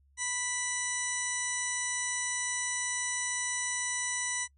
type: harmonic tone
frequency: 987.8 Hz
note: B5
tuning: in tune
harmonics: 1 / 2 / 3 / 4 / 6 / 7 / 8 / 9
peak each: -43 / -36 / -47 / -43 / -35 / -44 / -40 / -37 dBFS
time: 0.17-4.48 s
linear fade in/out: 50 ms
effects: noise-tail reverb RT60 0.1 s tail -26 dB re dry + added 69 Hz sine -62 dBFS peak until 4.57 s